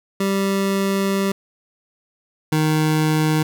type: tone pair in turn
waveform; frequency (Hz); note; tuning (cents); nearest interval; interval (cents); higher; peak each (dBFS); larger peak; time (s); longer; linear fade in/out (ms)
25% pulse; 195.7 / 155.33; G3 / D#3; -3 / -3; major third; 400; first; -14 / -12; second; 0.2-1.32 / 2.52-3.43; first; 5
effects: none